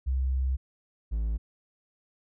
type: tone pair in turn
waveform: sine / triangle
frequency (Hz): 65.41 / 55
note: C2 / A1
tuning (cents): 0 / 0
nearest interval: minor third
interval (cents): 300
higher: first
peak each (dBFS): -24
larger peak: neither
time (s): 0.06-0.57 / 1.11-1.38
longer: first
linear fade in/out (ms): 20
effects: none